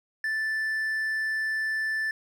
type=tone; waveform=triangle; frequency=1760 Hz; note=A6; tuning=in tune; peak=-24 dBFS; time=0.24-2.11 s; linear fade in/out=2 ms; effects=none